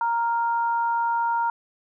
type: tone pair together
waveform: sine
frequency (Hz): 932.3 / 1396.9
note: A#5 / F6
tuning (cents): 0 / 0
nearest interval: perfect fifth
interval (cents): 700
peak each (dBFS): -21 / -30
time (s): 0.01-1.5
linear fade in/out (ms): 2
effects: none